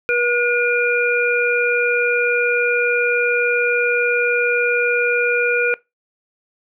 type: harmonic tone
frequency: 481.8 Hz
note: B4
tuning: 43 cents flat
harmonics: 1 / 3 / 5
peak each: -19 / -19 / -19 dBFS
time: 0.09-5.74 s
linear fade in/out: 0 ms
effects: noise-tail reverb RT60 0.2 s tail -21 dB re dry